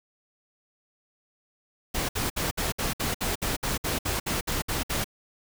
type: noise bursts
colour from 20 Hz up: pink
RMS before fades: -28 dBFS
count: 15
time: 1.94-5.044 s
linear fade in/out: 10 ms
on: 150 ms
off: 61 ms
effects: none